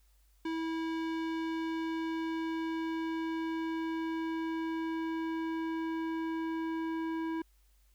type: tone with low-pass filter sweep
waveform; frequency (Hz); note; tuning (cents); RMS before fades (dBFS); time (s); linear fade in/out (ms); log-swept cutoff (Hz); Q
square; 325.2; E4; -23; -35; 0.45-7.42; 5; 3500 to 1800; 0.78
effects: added 50 Hz sine -63 dBFS peak until 7.94 s + white hiss -73 dBFS RMS until 7.94 s